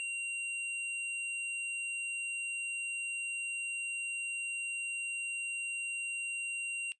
square tone, 2760 Hz, F7, 21 cents flat, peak -35 dBFS, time 0-6.92 s, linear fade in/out 0 ms, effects noise-tail reverb RT60 0.1 s tail -17 dB re dry + resampled to 22050 Hz

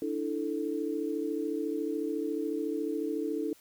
sine chord, D suspended second, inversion none, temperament equal with one note detuned, 293.7 / 327.7 / 440 Hz, D4 / E4 / A4, 0 / -10 / 0 cents, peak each -34 dBFS, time 0.02-3.53 s, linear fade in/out 2 ms, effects white hiss -60 dBFS RMS until 3.6 s

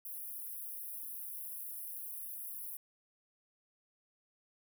white high-pass noise, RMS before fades -44 dBFS, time 0.05-2.77 s, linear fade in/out 2 ms, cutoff 10000 Hz, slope 96 dB/octave, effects none

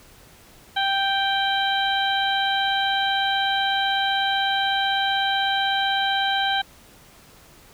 harmonic tone, 784 Hz, G5, in tune, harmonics 1 / 2 / 3 / 4 / 5, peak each -23 / -25 / -35 / -26 / -29 dBFS, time 0.76-6.62 s, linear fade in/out 10 ms, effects pink hiss -50 dBFS RMS until 7.73 s

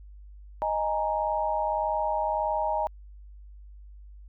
sine chord, D# suspended fourth, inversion none, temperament equal, 622.3 / 830.6 / 932.3 Hz, D#5 / G#5 / A#5, 0 / 0 / 0 cents, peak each -29 dBFS, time 0.62-2.87 s, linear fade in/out 0 ms, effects added 50 Hz sine -44 dBFS peak until 4.28 s

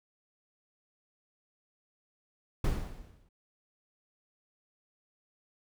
brown noise with exponential decay, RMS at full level -26 dBFS, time 2.64-3.29 s, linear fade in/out 5 ms, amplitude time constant 140 ms, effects none

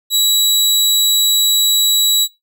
sawtooth tone, 3900 Hz, B7, 23 cents flat, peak -8 dBFS, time 0.1-2.28 s, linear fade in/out 50 ms, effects noise-tail reverb RT60 0.2 s tail -19 dB re dry

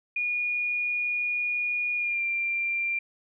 sine tone with pitch glide, 2442 to 2374 Hz, D#7 to D7, -33 to +18 cents, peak -25 dBFS, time 0.16-2.99 s, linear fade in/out 5 ms, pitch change -49 cents, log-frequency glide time 1.96-2.23 s, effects none

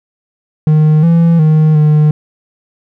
triangle tone with pitch steps, 154 / 167.5 / 155.5 / 151.7 Hz, D#3 / E3 / D#3 / D#3, -17 / +28 / -1 / -44 cents, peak -3 dBFS, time 0.67-2.11 s, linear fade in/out 2 ms, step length 360 ms, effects none

